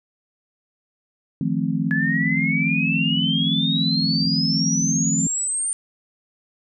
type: chord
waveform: sine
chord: F dominant seventh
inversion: third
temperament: just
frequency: 157.15 / 174.61 / 218.3 / 261.9 Hz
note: Eb3 / F3 / A3 / C4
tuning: +18 / 0 / -13 / +2 cents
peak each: -25 dBFS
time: 1.41-5.27 s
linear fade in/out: 2 ms
type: exponential sweep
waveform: sine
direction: up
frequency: 1700 to 9030 Hz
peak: -21 dBFS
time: 1.91-5.73 s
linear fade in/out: 0 ms
effects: none